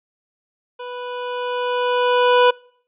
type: tone with level ramp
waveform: 25% pulse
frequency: 493.2 Hz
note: B4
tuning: 2 cents flat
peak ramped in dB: -26 to -6 dBFS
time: 0.79-2.51 s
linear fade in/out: 10 ms
effects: noise-tail reverb RT60 0.6 s tail -26 dB re dry + resampled to 8000 Hz